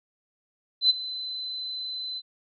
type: tone with ADSR envelope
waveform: sine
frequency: 4037 Hz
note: B7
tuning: 37 cents sharp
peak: -14 dBFS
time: 0.81-2.22 s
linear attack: 88 ms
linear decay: 21 ms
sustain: -17 dB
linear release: 45 ms
effects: none